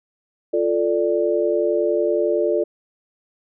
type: chord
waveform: sine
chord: D minor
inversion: first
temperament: equal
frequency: 349.2 / 440 / 587.3 Hz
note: F4 / A4 / D5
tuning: 0 / 0 / 0 cents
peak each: -21 dBFS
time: 0.53-2.64 s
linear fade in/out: 10 ms
effects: none